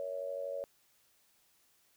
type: tone with amplitude modulation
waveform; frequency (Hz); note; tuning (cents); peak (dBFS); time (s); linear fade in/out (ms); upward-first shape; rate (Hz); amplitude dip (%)
sine; 560; C#5; +18; -32; 0-0.64; 0; sine; 92.4; 85
effects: white hiss -70 dBFS RMS until 1.96 s